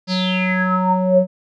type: tone with low-pass filter sweep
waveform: square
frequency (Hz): 185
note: F#3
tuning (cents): 0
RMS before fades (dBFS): -17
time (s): 0.07-1.27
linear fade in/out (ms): 50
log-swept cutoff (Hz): 4900 to 450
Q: 9.7
effects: none